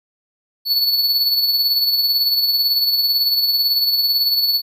square tone with tremolo, 4435 Hz, C#8, in tune, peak -13 dBFS, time 0.65-4.62 s, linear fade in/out 50 ms, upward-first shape sine, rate 18 Hz, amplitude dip 45%, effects none

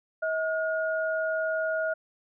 sine tone pair together, 638.8 / 1434 Hz, D#5 / F6, +45 / +45 cents, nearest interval octave + major second, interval 1400 cents, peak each -27 / -30 dBFS, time 0.22-1.94 s, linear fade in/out 10 ms, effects none

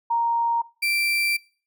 sine / 35% pulse tone pair in turn, 932.3 / 2349 Hz, A#5 / D7, 0 / 0 cents, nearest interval octave + major third, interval 1600 cents, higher second, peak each -19 dBFS, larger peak neither, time 0.1-0.62 / 0.82-1.37 s, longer second, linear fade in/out 10 ms, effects noise-tail reverb RT60 0.4 s tail -21 dB re dry

